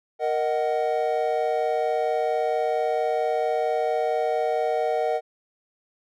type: chord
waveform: triangle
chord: D# minor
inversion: second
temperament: just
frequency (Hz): 466.7 / 622.3 / 746.7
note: A#4 / D#5 / F#5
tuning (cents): +2 / 0 / +16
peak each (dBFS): -24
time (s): 0.19-5.21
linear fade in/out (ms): 50
effects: none